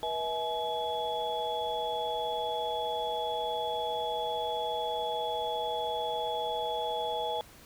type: tone cluster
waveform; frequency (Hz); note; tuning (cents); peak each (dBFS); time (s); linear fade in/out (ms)
sine; 483.2 / 644 / 849 / 3379; B4 / E5 / G#5 / G#7; -38 / -41 / +38 / +29; -36 / -36 / -33 / -39; 0.03-7.41; 0
effects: pink hiss -54 dBFS RMS until 7.65 s